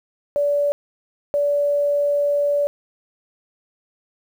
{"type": "tone bursts at uneven times", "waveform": "sine", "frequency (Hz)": 577, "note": "D5", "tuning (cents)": -31, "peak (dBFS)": -16, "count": 2, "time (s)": [[0.36, 0.72], [1.34, 2.67]], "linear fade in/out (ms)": 0, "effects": ["8-bit"]}